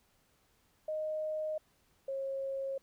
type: tone pair in turn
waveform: sine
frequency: 620 / 541.7 Hz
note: D#5 / C#5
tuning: -6 / -40 cents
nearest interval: major second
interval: 234 cents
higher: first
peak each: -33 / -34 dBFS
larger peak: first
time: 0.88-1.58 / 2.08-2.78 s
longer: neither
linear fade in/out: 5 ms
effects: pink hiss -71 dBFS RMS until 2.82 s